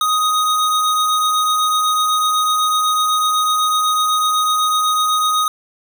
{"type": "tone pair together", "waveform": "square", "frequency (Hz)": [1249, 3739], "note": ["D#6", "A#7"], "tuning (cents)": [6, 4], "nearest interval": "octave + perfect fifth", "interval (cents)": 1898, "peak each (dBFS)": [-15, -25], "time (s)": [0.01, 5.48], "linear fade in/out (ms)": 2, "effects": []}